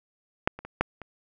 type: clicks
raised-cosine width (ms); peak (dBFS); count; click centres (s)
0.5; -6 / -24 / -24 / -7 / -25; 5; 0.475 / 0.59 / 0.65 / 0.81 / 1.017
effects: none